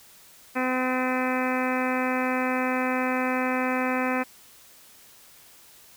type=harmonic tone with a mistuned harmonic; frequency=255.5 Hz; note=C4; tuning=41 cents flat; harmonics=1 / 2 / 3 / 4 / 5 / 6 / 7 / 8 / 9 / 10; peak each=-27 / -30 / -32 / -33 / -34 / -35 / -35 / -36 / -37 / -37 dBFS; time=0.55-4.24 s; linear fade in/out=20 ms; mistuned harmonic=9; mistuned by=+28 cents; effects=white hiss -52 dBFS RMS until 5.96 s